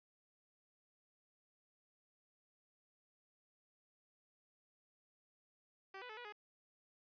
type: tone with pitch steps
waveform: 10% pulse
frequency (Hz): 386.1 / 495 / 433.1 / 485.8 / 418.6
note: G4 / B4 / A4 / B4 / G#4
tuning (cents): -26 / +4 / -27 / -29 / +14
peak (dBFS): -40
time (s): 5.94-6.325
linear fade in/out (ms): 5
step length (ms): 77
effects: resampled to 11025 Hz + 12-bit